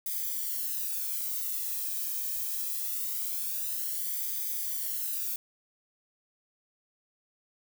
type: noise with flanger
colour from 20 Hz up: violet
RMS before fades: -33 dBFS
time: 0.06-5.36 s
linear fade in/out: 2 ms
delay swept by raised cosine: 0.72 to 1.44 ms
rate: 0.23 Hz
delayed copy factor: -0.75
effects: none